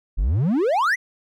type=exponential sweep; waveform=triangle; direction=up; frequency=38.89 to 2105 Hz; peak=-15 dBFS; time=0.17-0.96 s; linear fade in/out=20 ms; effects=none